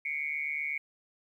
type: tone with amplitude modulation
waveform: sine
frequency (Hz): 2217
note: C#7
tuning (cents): 0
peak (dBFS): -27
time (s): 0.05-0.78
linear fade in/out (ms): 5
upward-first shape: sine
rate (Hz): 148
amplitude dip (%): 85
effects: 11-bit